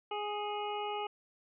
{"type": "harmonic tone with a mistuned harmonic", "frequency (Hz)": 415.3, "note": "G#4", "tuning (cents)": 0, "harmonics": [1, 2, 3, 5, 6, 7], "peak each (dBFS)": [-39, -37, -43, -51, -49, -45], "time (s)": [0.11, 1.07], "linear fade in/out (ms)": 5, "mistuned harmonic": 5, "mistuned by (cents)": 53, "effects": []}